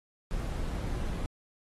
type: noise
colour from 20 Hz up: brown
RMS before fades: -33 dBFS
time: 0.31-1.26 s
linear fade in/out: 0 ms
effects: AAC 32 kbps